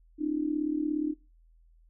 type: tone with amplitude modulation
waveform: sine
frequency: 302.2 Hz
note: D4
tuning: 50 cents sharp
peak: -23 dBFS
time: 0.18-1.15 s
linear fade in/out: 50 ms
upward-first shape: sine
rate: 37.1 Hz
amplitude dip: 80%
effects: noise-tail reverb RT60 0.3 s tail -26 dB re dry + added 41 Hz sine -57 dBFS peak until 1.89 s